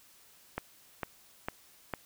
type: click train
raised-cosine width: 0.5 ms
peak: -18 dBFS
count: 4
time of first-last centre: 0.58-1.937 s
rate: 2.21 Hz
effects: white hiss -60 dBFS RMS until 2.05 s